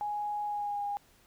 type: tone with pitch glide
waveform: sine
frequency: 831 to 814.4 Hz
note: G#5 to G#5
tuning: +1 to -34 cents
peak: -31 dBFS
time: 0.01-0.97 s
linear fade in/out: 0 ms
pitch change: -35 cents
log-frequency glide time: 0.45-0.84 s
effects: pink hiss -63 dBFS RMS until 1.26 s